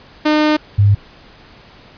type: tone pair in turn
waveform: sawtooth / sine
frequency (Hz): 304.2 / 101.51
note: D#4 / G#2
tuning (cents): -39 / -39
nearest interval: octave + perfect fifth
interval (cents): 1900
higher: first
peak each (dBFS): -7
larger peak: neither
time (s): 0.25-0.57 / 0.78-0.95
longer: first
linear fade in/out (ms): 10
effects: pink hiss -43 dBFS RMS until 1.97 s + resampled to 11025 Hz